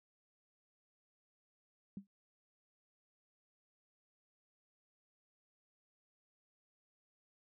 sine tone with exponential decay, 197.3 Hz, G3, 11 cents sharp, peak -39 dBFS, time 1.97-2.07 s, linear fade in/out 2 ms, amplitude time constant 20 ms, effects none

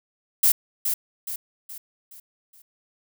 violet noise with echo, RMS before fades -17 dBFS, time 0.43-0.52 s, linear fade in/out 5 ms, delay 420 ms, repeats 5, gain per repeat -7 dB, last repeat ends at 2.62 s, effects none

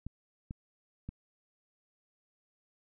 clicks, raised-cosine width 5 ms, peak -27 dBFS, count 3, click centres 0.066 / 0.509 / 1.09 s, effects none

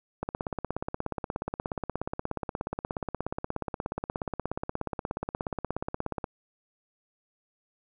click train, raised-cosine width 1 ms, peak -17 dBFS, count 102, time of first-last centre 0.23-6.242 s, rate 16.8 Hz, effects none

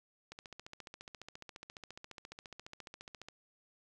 click train, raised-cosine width 0.2 ms, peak -30 dBFS, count 44, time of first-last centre 0.32-3.286 s, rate 14.5 Hz, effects none

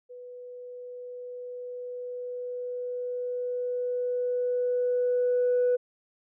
sine tone with level ramp, 493.9 Hz, B4, in tune, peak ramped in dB -41 to -19 dBFS, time 0.09-5.77 s, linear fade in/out 20 ms, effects tanh soft clip ceiling -18 dBFS

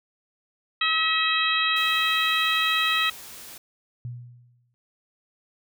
harmonic tone, 643 Hz, E5, 43 cents flat, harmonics 2 / 3 / 4 / 5 / 6, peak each -26 / -27 / -26 / -28 / -27 dBFS, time 0.81-3.1 s, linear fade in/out 5 ms
white noise, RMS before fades -42 dBFS, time 1.76-3.58 s, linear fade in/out 5 ms
sine tone with exponential decay, 121.3 Hz, B2, 31 cents flat, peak -29 dBFS, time 4.05-4.74 s, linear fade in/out 0 ms, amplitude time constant 150 ms
effects none

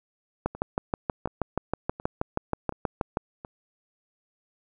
two click trains, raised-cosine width 1 ms, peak -11 / -24 dBFS, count 18 / 5, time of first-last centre 0.46-3.171 / 0.55-3.449 s, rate 6.27 / 1.38 Hz, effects none

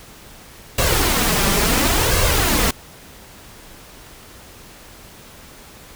pink noise with flanger, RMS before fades -17 dBFS, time 0.78-2.71 s, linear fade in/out 5 ms, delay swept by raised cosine 1.8 to 5.1 ms, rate 0.71 Hz, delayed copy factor +0.55, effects pink hiss -42 dBFS RMS until 5.95 s

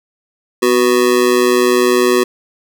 square tone with amplitude modulation, 370 Hz, F#4, in tune, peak -6 dBFS, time 0.62-2.24 s, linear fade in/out 10 ms, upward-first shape sine, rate 120 Hz, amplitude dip 95%, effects none

